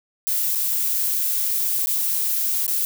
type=noise with dropouts; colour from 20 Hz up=violet; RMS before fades=-22 dBFS; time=0.27-2.85 s; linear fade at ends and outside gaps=0 ms; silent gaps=0.551-0.556 / 1.86-1.871 / 2.665-2.679 s; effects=none